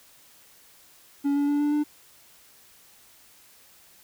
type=tone with pitch steps; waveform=triangle; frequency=282.9 / 286.4 / 289.8 / 293.4 / 297 Hz; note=C#4 / D4 / D4 / D4 / D4; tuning=+35 / -43 / -23 / -2 / +20 cents; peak=-19 dBFS; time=1.24-1.84 s; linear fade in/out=20 ms; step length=120 ms; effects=white hiss -55 dBFS RMS until 4.03 s